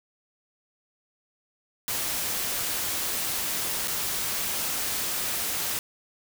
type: noise with dropouts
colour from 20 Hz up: white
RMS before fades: -29 dBFS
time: 1.88-5.79 s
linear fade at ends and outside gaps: 1 ms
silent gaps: 3.875-3.88 s
effects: none